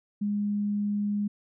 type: tone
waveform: sine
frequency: 205.7 Hz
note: G#3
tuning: 16 cents flat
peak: -25 dBFS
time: 0.21-1.28 s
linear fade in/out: 10 ms
effects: none